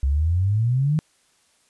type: exponential sweep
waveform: sine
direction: up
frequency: 65.3 to 159.2 Hz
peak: -17 dBFS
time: 0.03-0.99 s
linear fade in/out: 0 ms
effects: white hiss -62 dBFS RMS until 1.69 s + resampled to 24000 Hz